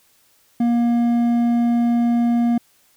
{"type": "tone with hard clipping", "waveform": "triangle", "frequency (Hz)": 236.7, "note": "A#3", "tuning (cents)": 27, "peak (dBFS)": -16, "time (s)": [0.6, 2.58], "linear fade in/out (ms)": 5, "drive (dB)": 9, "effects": ["white hiss -58 dBFS RMS until 2.96 s"]}